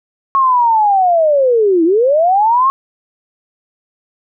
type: linear two-way sweep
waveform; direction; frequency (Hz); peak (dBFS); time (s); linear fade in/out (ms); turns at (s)
sine; down then up; 1098 to 316.2 to 1098; -8; 0.35-2.7; 0; 1.84
effects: none